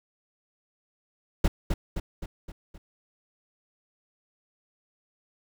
brown noise with echo, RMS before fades -20 dBFS, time 1.44-1.48 s, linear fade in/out 5 ms, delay 260 ms, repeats 5, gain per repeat -5 dB, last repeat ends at 2.78 s, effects none

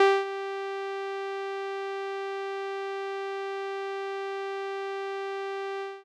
sawtooth tone with ADSR envelope, 392 Hz, G4, in tune, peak -11 dBFS, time 0-6.04 s, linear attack 4 ms, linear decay 240 ms, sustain -16 dB, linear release 230 ms, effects low-pass 3000 Hz 12 dB/octave

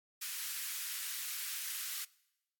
white high-pass noise, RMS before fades -40 dBFS, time 0.21-2.05 s, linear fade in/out 10 ms, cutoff 1400 Hz, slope 24 dB/octave, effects noise-tail reverb RT60 0.9 s tail -23 dB re dry + AAC 64 kbps

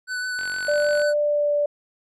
square tone with vibrato, 1497 Hz, F#6, 20 cents sharp, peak -26 dBFS, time 0.07-1.14 s, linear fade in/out 50 ms, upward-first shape sine, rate 6.4 Hz, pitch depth 13 cents each way
click train, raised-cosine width 0.3 ms, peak -22 dBFS, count 30, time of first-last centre 0.39-1.018 s, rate 46.2 Hz
sine tone with pitch glide, 591 to 584.9 Hz, D5 to D5, +11 to -7 cents, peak -18 dBFS, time 0.68-1.66 s, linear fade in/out 5 ms, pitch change -18 cents, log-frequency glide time 1.19-1.53 s
effects resampled to 22050 Hz

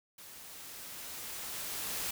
white noise with level ramp, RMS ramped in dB -51 to -36 dBFS, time 0.18-2.11 s, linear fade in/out 5 ms, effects none

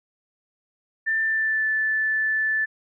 sine tone with pitch glide, 1782 to 1751.4 Hz, A6 to A6, +22 to -8 cents, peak -20 dBFS, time 1.06-2.66 s, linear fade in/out 20 ms, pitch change -30 cents, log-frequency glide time 1.22-1.66 s, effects none

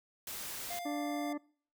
white noise, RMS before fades -42 dBFS, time 0.27-0.79 s, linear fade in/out 2 ms
square tone, 700 Hz, F5, 4 cents sharp, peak -40 dBFS, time 0.7-1.33 s, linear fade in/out 5 ms
harmonic tone, 293.7 Hz, D4, in tune, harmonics 1 / 2 / 3 / 4 / 6 / 7, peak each -35 / -43 / -50 / -49 / -56 / -54 dBFS, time 0.85-1.38 s, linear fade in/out 10 ms
effects noise-tail reverb RT60 0.5 s tail -24 dB re dry

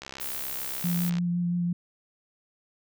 click train, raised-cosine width 0.2 ms, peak -21 dBFS, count 79, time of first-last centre 0.02-1.184 s, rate 67 Hz
violet noise, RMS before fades -34 dBFS, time 0.2-1.1 s, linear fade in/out 10 ms
sine tone with vibrato, 174.61 Hz, F3, in tune, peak -24 dBFS, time 0.84-1.73 s, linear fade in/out 5 ms, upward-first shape sine, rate 5.9 Hz, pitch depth 14 cents each way
effects none

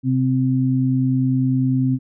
sine tone pair together, 130 / 260 Hz, C3 / C4, -11 / -11 cents, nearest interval octave, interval 1200 cents, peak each -18 dBFS, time 0.03-1.99 s, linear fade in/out 50 ms, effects none

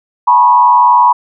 sine tone with frequency modulation, 972 Hz, B5, 28 cents flat, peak -4 dBFS, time 0.27-1.13 s, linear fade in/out 10 ms, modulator 100 Hz, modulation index 0.82, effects none

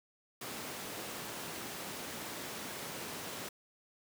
pink high-pass noise, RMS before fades -43 dBFS, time 0.41-3.49 s, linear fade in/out 5 ms, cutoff 180 Hz, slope 12 dB/octave, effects none

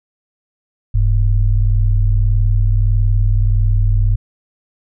sine tone pair together, 40.56 / 102.2 Hz, E1 / G#2, -27 / -27 cents, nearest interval octave + major third, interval 1600 cents, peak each -12 / -14 dBFS, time 0.94-4.16 s, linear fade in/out 10 ms, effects none

